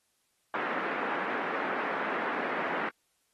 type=band-pass noise; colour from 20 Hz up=white; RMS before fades=-33 dBFS; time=0.54-2.89 s; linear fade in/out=2 ms; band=230 to 1800 Hz; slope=24 dB/octave; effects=white hiss -74 dBFS RMS until 3.33 s + AAC 32 kbps